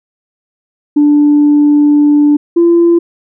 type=tone pair in turn; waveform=sine; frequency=293.7 / 340.8 Hz; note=D4 / F4; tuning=0 / -42 cents; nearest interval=minor third; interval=258 cents; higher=second; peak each=-3 dBFS; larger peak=neither; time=0.96-2.37 / 2.56-2.99 s; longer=first; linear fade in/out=10 ms; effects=tanh soft clip ceiling -1 dBFS